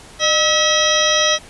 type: harmonic tone with a mistuned harmonic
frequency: 644 Hz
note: E5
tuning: 41 cents flat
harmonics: 1 / 2 / 3 / 4 / 5 / 6 / 8 / 9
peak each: -19 / -22 / -21 / -26 / -19 / -21 / -25 / -21 dBFS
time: 0.19-1.39 s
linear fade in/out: 50 ms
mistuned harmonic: 1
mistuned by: -95 cents
effects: pink hiss -41 dBFS RMS until 1.49 s + resampled to 24000 Hz